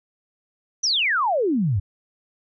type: exponential sweep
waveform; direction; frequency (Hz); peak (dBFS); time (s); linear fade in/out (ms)
sine; down; 6170 to 87.31; -18; 0.83-1.8; 10
effects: none